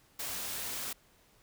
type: noise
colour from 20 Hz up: white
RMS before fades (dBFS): -38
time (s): 0.19-0.93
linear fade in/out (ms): 5
effects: pink hiss -65 dBFS RMS until 1.42 s